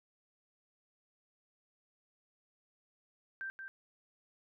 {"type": "tone with echo", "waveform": "sine", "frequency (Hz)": 1568, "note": "G6", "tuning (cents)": 0, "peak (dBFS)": -38, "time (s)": [3.41, 3.5], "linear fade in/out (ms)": 0, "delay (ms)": 180, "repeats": 1, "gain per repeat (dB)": -5, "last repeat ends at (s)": 3.68, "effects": []}